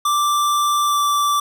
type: tone with pitch glide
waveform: square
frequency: 1175 to 1165.5 Hz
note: D6 to D6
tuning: +1 to -14 cents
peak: -16 dBFS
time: 0.05-1.4 s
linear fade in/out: 5 ms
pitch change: -15 cents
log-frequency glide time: 0.85-1 s
effects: none